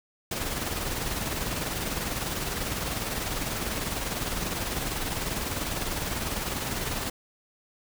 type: noise with tremolo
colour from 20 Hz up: pink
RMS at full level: -29 dBFS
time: 0.31-7.1 s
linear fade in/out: 5 ms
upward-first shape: sine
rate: 20 Hz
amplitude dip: 45%
effects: none